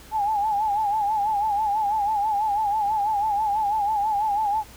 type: tone with vibrato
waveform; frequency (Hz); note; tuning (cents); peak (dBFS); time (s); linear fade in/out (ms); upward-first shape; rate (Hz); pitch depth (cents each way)
sine; 840; G#5; +19; -20; 0.11-4.64; 50; sine; 6.1; 86
effects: added 60 Hz sine -49 dBFS peak until 4.76 s + pink hiss -47 dBFS RMS until 4.76 s